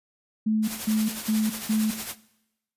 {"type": "tone bursts", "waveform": "sine", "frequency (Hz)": 216.8, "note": "A3", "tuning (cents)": -25, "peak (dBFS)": -20, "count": 4, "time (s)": [0.46, 1.91], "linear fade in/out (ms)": 10, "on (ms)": 220, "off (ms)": 190}
{"type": "noise with tremolo", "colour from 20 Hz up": "white", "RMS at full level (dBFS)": -32, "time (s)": [0.62, 2.16], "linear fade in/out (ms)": 50, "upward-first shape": "sine", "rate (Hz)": 11, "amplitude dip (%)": 50}
{"effects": ["noise-tail reverb RT60 0.9 s tail -19 dB re dry", "resampled to 32000 Hz"]}